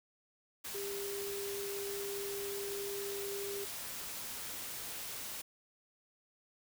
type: tone in noise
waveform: sine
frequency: 400 Hz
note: G4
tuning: 35 cents sharp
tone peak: -39 dBFS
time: 0.74-3.65 s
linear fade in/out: 10 ms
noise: white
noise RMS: -43 dBFS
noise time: 0.64-5.42 s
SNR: +1 dB
effects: none